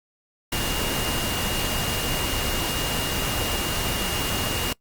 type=tone in noise; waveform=sine; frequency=2837 Hz; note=F7; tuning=27 cents sharp; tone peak=-32 dBFS; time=0.52-4.73 s; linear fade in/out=5 ms; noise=pink; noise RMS=-26 dBFS; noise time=0.52-4.73 s; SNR=-9 dB; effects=noise-tail reverb RT60 0.1 s tail -23 dB re dry + Opus 48 kbps